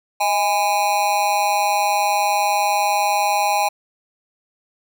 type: tone with amplitude modulation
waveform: square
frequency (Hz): 820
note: G#5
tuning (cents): -22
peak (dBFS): -13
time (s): 0.2-3.69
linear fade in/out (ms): 10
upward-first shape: sine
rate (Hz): 190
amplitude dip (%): 85
effects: none